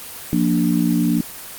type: chord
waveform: sine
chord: Bb major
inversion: second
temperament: equal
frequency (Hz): 174.61 / 233.1 / 293.7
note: F3 / Bb3 / D4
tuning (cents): 0 / 0 / 0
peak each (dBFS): -19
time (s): 0.33-1.21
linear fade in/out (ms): 0
effects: white hiss -34 dBFS RMS until 1.58 s + Opus 24 kbps